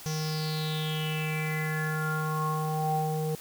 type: tone with low-pass filter sweep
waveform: square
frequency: 155.56 Hz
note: D#3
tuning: in tune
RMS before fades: -30 dBFS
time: 0.06-3.35 s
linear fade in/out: 0 ms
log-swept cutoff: 6000 to 580 Hz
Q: 7.5
effects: white hiss -46 dBFS RMS until 3.4 s